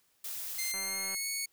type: noise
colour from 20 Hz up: blue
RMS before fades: -39 dBFS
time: 0.24-0.72 s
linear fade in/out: 5 ms
type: tone with pitch glide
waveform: 10% pulse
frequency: 2093 to 2215 Hz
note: C7 to C#7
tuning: 0 to -2 cents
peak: -24 dBFS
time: 0.58-1.46 s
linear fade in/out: 10 ms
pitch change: +98 cents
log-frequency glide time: 0.78-1.28 s
type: click train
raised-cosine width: 0.5 ms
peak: -32 dBFS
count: 79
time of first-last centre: 0.74-1.146 s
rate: 192 Hz
effects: white hiss -71 dBFS RMS until 1.52 s